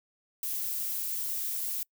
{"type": "noise", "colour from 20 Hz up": "violet", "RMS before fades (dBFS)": -33, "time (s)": [0.43, 1.83], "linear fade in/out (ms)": 2, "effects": ["noise-tail reverb RT60 0.1 s tail -26 dB re dry"]}